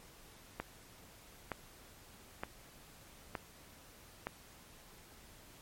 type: click train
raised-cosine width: 0.5 ms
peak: -22 dBFS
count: 5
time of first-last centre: 0.6-4.27 s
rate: 1.09 Hz
effects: pink hiss -58 dBFS RMS until 5.61 s + MP3 64 kbps